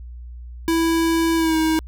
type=tone with pitch glide; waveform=square; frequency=329.6 to 318.2 Hz; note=E4 to D#4; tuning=0 to +39 cents; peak=-17 dBFS; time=0.68-1.79 s; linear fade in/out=0 ms; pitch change=-61 cents; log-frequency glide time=1.36-1.57 s; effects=added 60 Hz sine -33 dBFS peak until 1.87 s